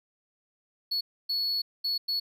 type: tone bursts at uneven times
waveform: triangle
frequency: 4393 Hz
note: C#8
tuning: 16 cents flat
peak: -25 dBFS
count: 4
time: 0.91-1.01 / 1.29-1.62 / 1.84-1.98 / 2.08-2.2 s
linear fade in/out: 10 ms
effects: none